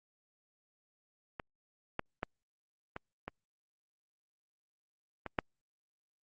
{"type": "clicks", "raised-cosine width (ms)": 0.5, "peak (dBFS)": [-24, -18, -19, -25, -24, -24, -14], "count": 7, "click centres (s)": [1.398, 1.994, 2.231, 2.964, 3.28, 5.263, 5.388], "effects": ["Opus 48 kbps"]}